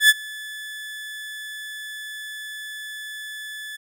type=tone with ADSR envelope; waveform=30% pulse; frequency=1729 Hz; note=A6; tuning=31 cents flat; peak=-6 dBFS; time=0-3.77 s; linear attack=92 ms; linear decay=36 ms; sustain=-24 dB; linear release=17 ms; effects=none